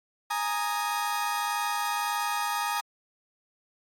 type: chord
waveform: 35% pulse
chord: Ab suspended second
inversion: none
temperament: equal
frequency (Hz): 830.6 / 932.3 / 1244.5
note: Ab5 / Bb5 / Eb6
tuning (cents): 0 / 0 / 0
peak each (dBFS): -30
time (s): 0.3-2.81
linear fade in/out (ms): 10
effects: AAC 48 kbps